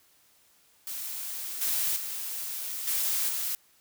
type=noise with level steps; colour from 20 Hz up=blue; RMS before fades=-36 / -28 / -35 / -28 / -31 dBFS; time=0.87-3.55 s; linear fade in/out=0 ms; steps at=1.61 / 1.96 / 2.87 / 3.29 s; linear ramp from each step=5 ms; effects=white hiss -63 dBFS RMS until 3.8 s